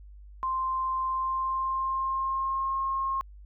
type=tone with pitch glide; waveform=sine; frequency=1046 to 1074.2 Hz; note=C6 to C6; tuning=-1 to +45 cents; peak=-26 dBFS; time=0.43-3.21 s; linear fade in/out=0 ms; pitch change=+46 cents; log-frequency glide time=1.07-2.79 s; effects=added 50 Hz sine -45 dBFS peak until 3.45 s